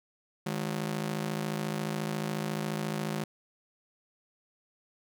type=ring-modulated tone; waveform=sawtooth; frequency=181 Hz; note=F#3; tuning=38 cents flat; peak=-24 dBFS; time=0.46-3.24 s; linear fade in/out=5 ms; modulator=27.1 Hz; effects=none